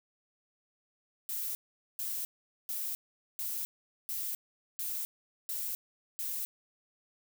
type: noise bursts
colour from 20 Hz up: violet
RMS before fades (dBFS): -36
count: 8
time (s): 1.29-6.45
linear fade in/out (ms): 0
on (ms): 260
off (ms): 440
effects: none